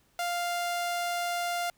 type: tone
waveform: sawtooth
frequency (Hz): 698.5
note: F5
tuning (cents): 0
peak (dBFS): -25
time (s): 0.19-1.7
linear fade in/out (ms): 2
effects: pink hiss -67 dBFS RMS until 1.77 s